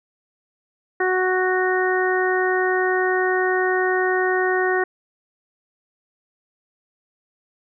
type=harmonic tone; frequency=370 Hz; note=F#4; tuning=in tune; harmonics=1 / 2 / 3 / 4 / 5; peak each=-20 / -25 / -29 / -26 / -24 dBFS; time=1-4.84 s; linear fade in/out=5 ms; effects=none